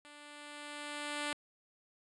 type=tone with level ramp; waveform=5% pulse; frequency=293.7 Hz; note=D4; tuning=in tune; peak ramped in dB=-42 to -23 dBFS; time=0.05-1.33 s; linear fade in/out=0 ms; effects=resampled to 24000 Hz